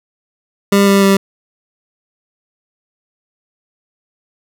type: tone with pitch steps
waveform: 25% pulse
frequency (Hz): 199.7 / 197.75 / 195.82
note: G3 / G3 / G3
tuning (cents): +32 / +15 / -2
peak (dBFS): -4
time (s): 0.72-1.17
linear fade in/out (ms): 5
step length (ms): 150
effects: none